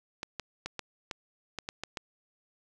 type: clicks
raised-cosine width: 0.2 ms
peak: -18 dBFS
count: 9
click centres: 0.231 / 0.397 / 0.66 / 0.793 / 1.112 / 1.587 / 1.689 / 1.836 / 1.972 s
effects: none